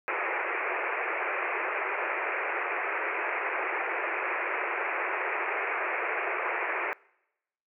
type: band-pass noise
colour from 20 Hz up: white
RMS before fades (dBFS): -31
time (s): 0.08-6.93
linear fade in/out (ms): 0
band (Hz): 340 to 2500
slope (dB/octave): 96
effects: noise-tail reverb RT60 0.9 s tail -25 dB re dry